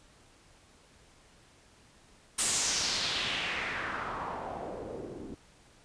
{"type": "noise with low-pass filter sweep", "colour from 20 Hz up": "white", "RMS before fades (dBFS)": -34, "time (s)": [2.38, 5.35], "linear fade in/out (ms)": 10, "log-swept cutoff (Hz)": [9100, 290], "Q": 2.4, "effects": ["pink hiss -60 dBFS RMS until 5.84 s", "resampled to 22050 Hz"]}